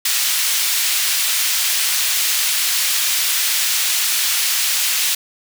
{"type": "high-pass noise", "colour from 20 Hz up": "pink", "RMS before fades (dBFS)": -18, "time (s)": [0.05, 5.15], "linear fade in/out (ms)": 5, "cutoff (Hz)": 2700, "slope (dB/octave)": 12, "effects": []}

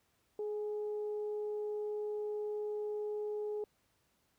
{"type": "tone with frequency modulation", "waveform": "sine", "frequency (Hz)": 420.8, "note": "G#4", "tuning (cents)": 23, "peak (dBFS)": -35, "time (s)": [0.39, 3.64], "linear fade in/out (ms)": 2, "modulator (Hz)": 411, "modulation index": 0.25, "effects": ["pink hiss -75 dBFS RMS until 4.38 s", "high-pass 60 Hz 12 dB/octave"]}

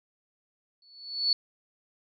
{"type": "tone with exponential growth", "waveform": "sine", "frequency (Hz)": 4435, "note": "C#8", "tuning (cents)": 0, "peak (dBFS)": -19, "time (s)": [0.82, 1.33], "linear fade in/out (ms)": 2, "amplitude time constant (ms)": 110, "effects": []}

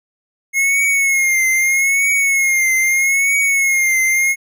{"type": "tone with vibrato", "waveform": "square", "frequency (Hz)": 2160, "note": "C#7", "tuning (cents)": -45, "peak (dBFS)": -13, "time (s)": [0.53, 4.36], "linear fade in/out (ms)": 50, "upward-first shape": "triangle", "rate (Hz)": 0.79, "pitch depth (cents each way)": 74, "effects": []}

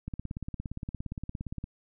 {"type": "click train", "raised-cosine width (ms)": 5, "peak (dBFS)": -23, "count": 28, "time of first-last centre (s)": [0.08, 1.641], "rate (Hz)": 17.3, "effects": []}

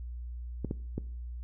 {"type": "clicks", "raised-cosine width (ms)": 3, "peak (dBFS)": -19, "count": 3, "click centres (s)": [0.647, 0.711, 0.98], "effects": ["noise-tail reverb RT60 0.5 s tail -20 dB re dry", "added 60 Hz sine -37 dBFS peak until 1.43 s"]}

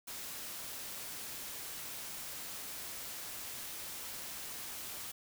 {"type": "noise", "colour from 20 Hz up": "white", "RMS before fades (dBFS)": -44, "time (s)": [0.07, 5.12], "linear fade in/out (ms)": 10, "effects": []}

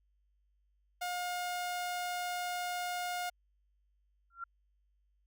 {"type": "tone", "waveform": "sawtooth", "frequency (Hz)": 714, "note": "F5", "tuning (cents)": 38, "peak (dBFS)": -31, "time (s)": [1.01, 3.3], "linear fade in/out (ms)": 10}
{"type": "tone with exponential growth", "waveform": "sine", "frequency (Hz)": 1374, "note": "F6", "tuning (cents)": -29, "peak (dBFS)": -35, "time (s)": [4.3, 4.44], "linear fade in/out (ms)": 5, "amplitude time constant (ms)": 30}
{"effects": ["added 50 Hz sine -70 dBFS peak until 5.26 s"]}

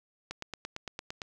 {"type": "click train", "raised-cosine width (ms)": 0.2, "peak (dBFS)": -20, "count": 9, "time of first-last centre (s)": [0.31, 1.218], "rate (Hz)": 8.81, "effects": []}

